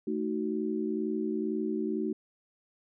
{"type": "chord", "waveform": "sine", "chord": "D# diminished", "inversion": "second", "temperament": "equal with one note detuned", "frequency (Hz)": [220, 311.1, 373.2], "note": ["A3", "D#4", "F#4"], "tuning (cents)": [0, 0, 15], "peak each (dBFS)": -33, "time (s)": [0.07, 2.13], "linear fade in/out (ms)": 5, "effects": []}